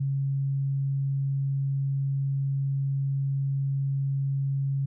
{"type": "tone", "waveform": "sine", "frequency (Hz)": 137.4, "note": "C#3", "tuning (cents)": -15, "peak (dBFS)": -24, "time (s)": [0, 4.86], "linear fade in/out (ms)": 10, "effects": []}